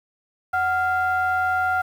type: ring-modulated tone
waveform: triangle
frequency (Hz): 327.6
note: E4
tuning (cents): -11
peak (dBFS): -14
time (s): 0.53-1.82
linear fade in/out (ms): 10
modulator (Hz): 1070
effects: 8-bit